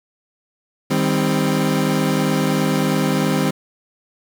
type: chord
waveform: 30% pulse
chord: C minor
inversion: first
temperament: equal with one note detuned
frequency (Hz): 155.56 / 198.62 / 261.6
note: Eb3 / G3 / C4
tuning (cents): 0 / +23 / 0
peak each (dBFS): -18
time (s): 0.9-3.51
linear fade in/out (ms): 10
effects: 8-bit